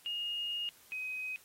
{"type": "tone pair in turn", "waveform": "sine", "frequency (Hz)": [2851, 2520], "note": ["F7", "D#7"], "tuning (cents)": [35, 21], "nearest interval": "major second", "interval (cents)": 214, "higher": "first", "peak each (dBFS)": [-34, -36], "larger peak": "first", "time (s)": [[0.06, 0.69], [0.92, 1.36]], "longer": "first", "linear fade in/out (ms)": 0, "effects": ["white hiss -61 dBFS RMS until 1.44 s", "AAC 48 kbps"]}